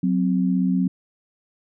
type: tone pair together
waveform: sine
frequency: 184.27 / 260.6 Hz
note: F#3 / C4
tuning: -7 / -7 cents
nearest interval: tritone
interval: 600 cents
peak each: -19 / -22 dBFS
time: 0.03-0.88 s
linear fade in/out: 5 ms
effects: none